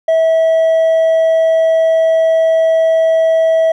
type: tone with hard clipping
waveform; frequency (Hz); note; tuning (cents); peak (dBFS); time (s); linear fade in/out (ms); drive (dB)
sine; 649; E5; -27; -9; 0.08-3.72; 5; 2
effects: none